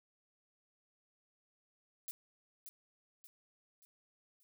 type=noise with echo; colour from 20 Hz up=violet; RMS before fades=-43 dBFS; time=2.08-2.11 s; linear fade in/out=0 ms; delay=580 ms; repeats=4; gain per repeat=-7 dB; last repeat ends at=4.43 s; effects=none